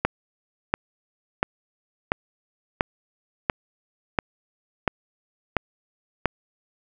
click train, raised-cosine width 0.5 ms, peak -4 dBFS, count 10, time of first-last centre 0.05-6.257 s, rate 1.45 Hz, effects none

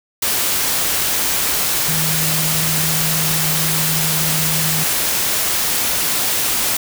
sine tone in noise, 157.7 Hz, D#3, 24 cents sharp, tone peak -22 dBFS, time 1.88-4.84 s, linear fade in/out 5 ms, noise white, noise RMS -18 dBFS, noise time 0.22-6.77 s, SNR -7 dB, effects none

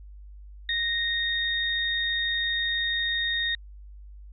sine tone pair together, 1864.7 / 3697 Hz, A#6 / A#7, 0 / -15 cents, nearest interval octave, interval 1185 cents, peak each -27 dBFS, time 0.69-3.55 s, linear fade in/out 2 ms, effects added 50 Hz sine -42 dBFS peak until 4.32 s

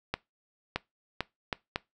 accelerating click train, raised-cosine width 0.3 ms, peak -13 dBFS, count 5, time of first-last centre 0.14-1.759 s, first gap 620 ms, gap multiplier 0.72, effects noise-tail reverb RT60 0.2 s tail -21 dB re dry

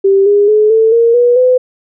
sine tone with pitch steps, 391.3 / 408.4 / 426.2 / 444.8 / 464.3 / 484.5 / 505.7 Hz, G4 / G#4 / G#4 / A4 / A#4 / B4 / B4, -3 / -29 / +45 / +19 / -7 / -33 / +41 cents, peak -5 dBFS, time 0.04-1.58 s, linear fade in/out 10 ms, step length 220 ms, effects none

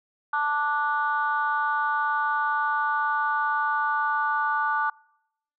sine chord, D major, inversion second, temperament just, 881 / 1174.7 / 1468.3 Hz, A5 / D6 / F#6, +2 / 0 / -14 cents, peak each -26 dBFS, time 0.33-4.9 s, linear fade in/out 5 ms, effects noise-tail reverb RT60 0.8 s tail -26 dB re dry + tanh soft clip ceiling -13 dBFS

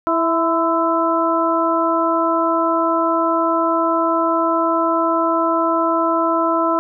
harmonic tone with a mistuned harmonic, 329.6 Hz, E4, in tune, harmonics 1 / 2 / 3 / 4, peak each -20 / -20 / -20 / -20 dBFS, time 0.07-6.79 s, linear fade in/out 0 ms, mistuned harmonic 3, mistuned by +43 cents, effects none

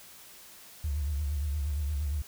triangle tone with vibrato, 73 Hz, D2, 10 cents flat, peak -24 dBFS, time 0.84-2.22 s, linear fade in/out 5 ms, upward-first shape triangle, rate 8.6 Hz, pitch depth 130 cents each way, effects tanh soft clip ceiling -26 dBFS + white hiss -51 dBFS RMS until 2.27 s

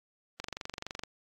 click train, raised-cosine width 0.2 ms, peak -20 dBFS, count 16, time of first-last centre 0.4-1.036 s, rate 23.6 Hz, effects AAC 48 kbps

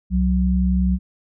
sine tone pair together, 65.41 / 184.71 Hz, C2 / F#3, 0 / -3 cents, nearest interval octave + tritone, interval 1797 cents, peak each -18 dBFS, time 0.1-0.99 s, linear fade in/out 50 ms, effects none

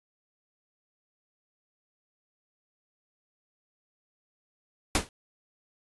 pink noise with exponential decay, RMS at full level -19 dBFS, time 4.95-5.09 s, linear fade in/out 1 ms, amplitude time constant 30 ms, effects resampled to 24000 Hz

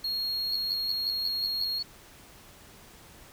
triangle tone, 4284 Hz, C8, 40 cents sharp, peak -27 dBFS, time 0.04-1.79 s, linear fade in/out 5 ms
sine tone bursts, 4380 Hz, C#8, 22 cents flat, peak -29 dBFS, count 8, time 0.52-1.828 s, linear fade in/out 5 ms, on 41 ms, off 140 ms
effects pink hiss -52 dBFS RMS until 3.32 s

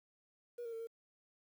triangle tone with pitch steps, 480.6 / 462.5 / 452 / 458.3 Hz, B4 / A#4 / A4 / A#4, -47 / -14 / +47 / -29 cents, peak -38 dBFS, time 0.58-0.872 s, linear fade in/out 10 ms, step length 73 ms, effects tanh soft clip ceiling -38 dBFS + 11-bit

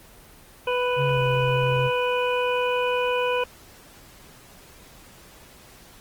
harmonic tone, 495.3 Hz, B4, 5 cents sharp, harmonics 1 / 2 / 3 / 5 / 6, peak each -23 / -27 / -33 / -30 / -34 dBFS, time 0.67-3.44 s, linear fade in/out 5 ms
triangle tone with pitch glide, 138.59 to 132.03 Hz, C#3 to C3, 0 to +16 cents, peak -21 dBFS, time 0.96-1.91 s, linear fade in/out 50 ms, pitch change -84 cents, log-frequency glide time 1.08-1.21 s
effects pink hiss -49 dBFS RMS until 6 s + Opus 24 kbps

